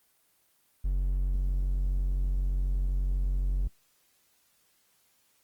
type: tone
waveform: triangle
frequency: 46.03 Hz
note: F#1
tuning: 8 cents flat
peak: -23 dBFS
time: 0.84-3.68 s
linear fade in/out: 10 ms
effects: white hiss -68 dBFS RMS until 5.43 s + Opus 24 kbps